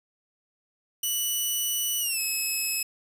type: tone with pitch glide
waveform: 5% pulse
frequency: 2960 to 2577 Hz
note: F#7 to E7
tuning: 0 to -40 cents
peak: -17 dBFS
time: 1.03-2.83 s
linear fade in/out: 5 ms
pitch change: -240 cents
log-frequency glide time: 2-2.2 s
effects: resampled to 32000 Hz + 8-bit